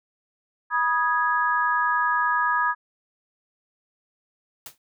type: chord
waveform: sine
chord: G# minor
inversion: first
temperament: equal with one note detuned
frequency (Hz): 974.2 / 1244.5 / 1661.2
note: B5 / D#6 / G#6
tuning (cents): -24 / 0 / 0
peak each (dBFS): -24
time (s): 0.7-2.75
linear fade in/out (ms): 50
type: noise with exponential decay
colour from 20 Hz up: white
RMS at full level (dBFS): -34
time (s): 4.66-4.78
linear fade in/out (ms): 2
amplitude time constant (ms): 24
effects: none